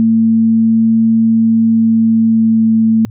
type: tone with pitch glide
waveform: sine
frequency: 225.1 to 223 Hz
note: A3 to A3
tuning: +40 to +23 cents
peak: -7 dBFS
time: 0-3.05 s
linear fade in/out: 0 ms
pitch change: -17 cents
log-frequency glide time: 2.09-2.7 s
effects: added 110 Hz sine -28 dBFS peak until 3.1 s